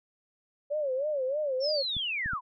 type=tone with vibrato; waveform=sine; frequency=560 Hz; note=C#5; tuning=18 cents sharp; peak=-27 dBFS; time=0.7-1.83 s; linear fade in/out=20 ms; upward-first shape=sine; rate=3.2 Hz; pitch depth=160 cents each way
type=linear sweep; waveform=sine; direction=down; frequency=5530 to 932.3 Hz; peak=-29 dBFS; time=1.6-2.41 s; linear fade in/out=50 ms
type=clicks; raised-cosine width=5 ms; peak=-27 dBFS; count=3; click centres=1.967 / 2.26 / 2.334 s
effects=none